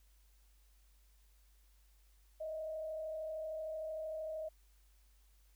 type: tone with frequency modulation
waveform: sine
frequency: 630 Hz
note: D#5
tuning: 21 cents sharp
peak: -39 dBFS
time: 2.4-4.49 s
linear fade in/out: 10 ms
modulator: 33.1 Hz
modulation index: 0.43
effects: added 50 Hz sine -64 dBFS peak until 5.55 s + white hiss -74 dBFS RMS until 5.55 s